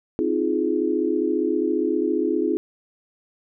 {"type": "chord", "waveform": "sine", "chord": "F minor seventh", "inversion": "second", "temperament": "just", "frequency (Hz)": [261.9, 314.3, 349.2, 419.1], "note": ["C4", "Eb4", "F4", "Ab4"], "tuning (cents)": [2, 18, 0, 16], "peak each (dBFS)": [-27, -24, -24, -25], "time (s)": [0.19, 2.57], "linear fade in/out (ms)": 0, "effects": []}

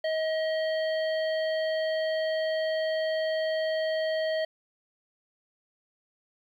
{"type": "harmonic tone", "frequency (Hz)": 634, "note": "D#5", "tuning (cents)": 32, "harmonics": [1, 3, 5, 7], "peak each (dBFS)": [-26, -36, -40, -43], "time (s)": [0.04, 4.45], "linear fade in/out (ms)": 5, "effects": ["10-bit"]}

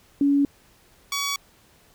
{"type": "tone pair in turn", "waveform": ["sine", "10% pulse"], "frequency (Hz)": [282.5, 1130], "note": ["C#4", "C#6"], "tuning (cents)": [33, 33], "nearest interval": "2 octaves", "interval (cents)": 2400, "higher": "second", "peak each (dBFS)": -16, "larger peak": "neither", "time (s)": [[0.21, 0.45], [1.12, 1.36]], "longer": "neither", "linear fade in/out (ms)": 2, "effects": ["pink hiss -57 dBFS RMS until 1.94 s"]}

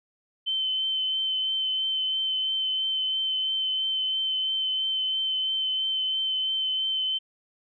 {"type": "tone with vibrato", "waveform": "sine", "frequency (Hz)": 3074, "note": "G7", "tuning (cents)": -35, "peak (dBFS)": -24, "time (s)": [0.46, 7.19], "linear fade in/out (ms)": 20, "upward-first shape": "triangle", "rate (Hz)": 3, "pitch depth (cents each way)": 16, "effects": []}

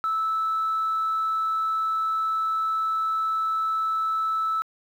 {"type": "tone", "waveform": "sine", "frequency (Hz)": 1311, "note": "E6", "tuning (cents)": -10, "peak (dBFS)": -21, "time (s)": [0.04, 4.62], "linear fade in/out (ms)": 0, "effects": ["tanh soft clip ceiling -19 dBFS", "9-bit"]}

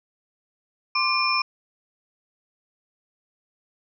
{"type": "tone cluster", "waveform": "sine", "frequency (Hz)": [1047, 1167, 2413, 5310], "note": ["C6", "D6", "D7", "E8"], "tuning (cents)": [1, -11, 46, 12], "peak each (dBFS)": [-26, -27, -24, -25], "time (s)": [0.95, 1.42], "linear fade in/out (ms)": 5, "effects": []}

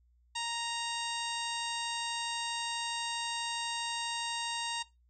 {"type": "harmonic tone", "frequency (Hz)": 932.3, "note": "A#5", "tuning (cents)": 0, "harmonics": [1, 2, 3, 4, 5, 6, 7, 8, 9], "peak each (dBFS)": [-38, -44, -40, -39, -44, -48, -49, -47, -46], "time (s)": [0.35, 4.83], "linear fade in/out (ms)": 10, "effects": ["noise-tail reverb RT60 0.2 s tail -18 dB re dry", "added 60 Hz sine -64 dBFS peak until 5.09 s"]}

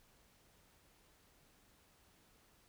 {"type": "silence", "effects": ["pink hiss -69 dBFS RMS until 2.68 s"]}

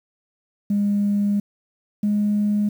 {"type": "tone pair in turn", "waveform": "sine", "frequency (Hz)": [203.7, 207.6], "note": ["G#3", "G#3"], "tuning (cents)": [-33, 0], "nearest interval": "unison", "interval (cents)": 33, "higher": "second", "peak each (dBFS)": -16, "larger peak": "neither", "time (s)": [[0.7, 1.4], [2.03, 2.69]], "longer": "first", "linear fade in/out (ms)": 5, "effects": ["tanh soft clip ceiling -13 dBFS", "8-bit"]}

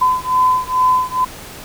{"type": "beating tone pair", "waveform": "sine", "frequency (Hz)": [1014, 1016.3], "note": ["B5", "B5"], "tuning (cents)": [45, 49], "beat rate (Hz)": 2.3, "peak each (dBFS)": -15, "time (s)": [0.01, 1.25], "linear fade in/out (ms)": 10, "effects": ["pink hiss -34 dBFS RMS until 1.64 s"]}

